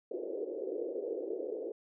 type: band-pass noise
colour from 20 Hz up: pink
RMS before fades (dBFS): -38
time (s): 0.11-1.72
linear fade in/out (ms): 5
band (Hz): 350 to 520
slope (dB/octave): 48
effects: none